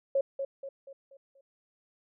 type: tone with echo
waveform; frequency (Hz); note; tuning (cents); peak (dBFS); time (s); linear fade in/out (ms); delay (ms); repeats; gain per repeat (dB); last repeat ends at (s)
sine; 547; C#5; -23; -23; 0.15-0.21; 5; 240; 5; -7; 1.41
effects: none